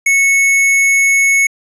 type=tone; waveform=square; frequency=2204 Hz; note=C#7; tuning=11 cents flat; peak=-9 dBFS; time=0.06-1.47 s; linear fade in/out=5 ms; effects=resampled to 24000 Hz + 8-bit